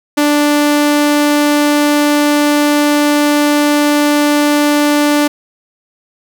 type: tone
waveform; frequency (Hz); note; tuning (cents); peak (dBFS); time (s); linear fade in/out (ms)
sawtooth; 293.7; D4; 0; -5; 0.17-5.28; 10
effects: none